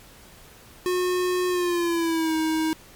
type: tone with pitch glide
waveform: square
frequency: 362.3 to 317.2 Hz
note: F#4 to D#4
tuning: -36 to +33 cents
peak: -22 dBFS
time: 0.86-2.73 s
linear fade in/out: 0 ms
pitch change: -231 cents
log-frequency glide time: 1.49-2.35 s
effects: pink hiss -49 dBFS RMS until 2.95 s + MP3 96 kbps